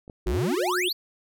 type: clicks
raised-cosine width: 2 ms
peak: -34 / -27 dBFS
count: 2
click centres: 0.079 / 0.098 s
type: exponential sweep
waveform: square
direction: up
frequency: 44.11 to 4800 Hz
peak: -25 dBFS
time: 0.26-0.93 s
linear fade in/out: 10 ms
type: tone with tremolo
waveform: sine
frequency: 361.9 Hz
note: F#4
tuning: 38 cents flat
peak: -25 dBFS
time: 0.26-0.89 s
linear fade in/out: 10 ms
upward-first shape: triangle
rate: 12 Hz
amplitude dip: 35%
effects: none